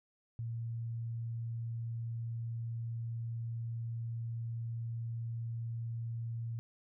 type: tone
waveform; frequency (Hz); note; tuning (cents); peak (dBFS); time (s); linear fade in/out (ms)
sine; 115.6; A#2; -14; -36; 0.39-6.59; 0
effects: none